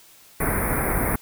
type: band-stop noise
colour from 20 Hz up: pink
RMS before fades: -23 dBFS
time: 0.4-1.16 s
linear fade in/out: 5 ms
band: 2300 to 9200 Hz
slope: 96 dB/octave
effects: white hiss -51 dBFS RMS until 1.21 s